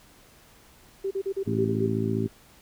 sine tone bursts, 389.4 Hz, G4, 12 cents flat, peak -25 dBFS, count 8, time 1.04-1.866 s, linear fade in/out 10 ms, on 70 ms, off 38 ms
harmonic tone, 55 Hz, A1, in tune, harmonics 2 / 3 / 4 / 5 / 6 / 7, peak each -29 / -34 / -29 / -32 / -35 / -30 dBFS, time 1.46-2.28 s, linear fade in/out 20 ms
effects pink hiss -55 dBFS RMS until 2.61 s

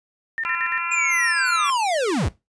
sine tone bursts, 1813 Hz, A#6, 49 cents flat, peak -23 dBFS, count 4, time 0.38-0.778 s, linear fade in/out 0 ms, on 56 ms, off 58 ms
harmonic tone, 340.6 Hz, F4, 43 cents flat, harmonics 3 / 4 / 5 / 6 / 7 / 8, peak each -31 / -26 / -35 / -35 / -28 / -32 dBFS, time 0.45-1.7 s, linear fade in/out 0 ms
square linear sweep, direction down, 2472 to 43.72 Hz, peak -20 dBFS, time 0.91-2.29 s, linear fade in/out 10 ms
effects noise-tail reverb RT60 0.2 s tail -17 dB re dry + resampled to 22050 Hz

